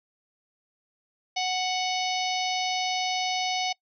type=harmonic tone with a mistuned harmonic; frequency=740 Hz; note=F#5; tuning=in tune; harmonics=1 / 3 / 4 / 5 / 6 / 7 / 8; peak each=-28 / -33 / -34 / -35 / -36 / -36 / -37 dBFS; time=1.36-3.73 s; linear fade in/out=10 ms; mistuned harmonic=8; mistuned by=+22 cents; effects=noise-tail reverb RT60 0.1 s tail -24 dB re dry